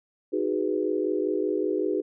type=chord; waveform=sine; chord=G# minor seventh; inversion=second; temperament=equal; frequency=311.1 / 370 / 415.3 / 493.9 Hz; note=D#4 / F#4 / G#4 / B4; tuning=0 / 0 / 0 / 0 cents; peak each=-29 / -28 / -28 / -32 dBFS; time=0.32-2.02 s; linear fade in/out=20 ms; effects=none